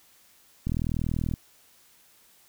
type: click train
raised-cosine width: 5 ms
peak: -16 dBFS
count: 28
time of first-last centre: 0.67-1.338 s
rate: 40.4 Hz
effects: white hiss -59 dBFS RMS until 2.48 s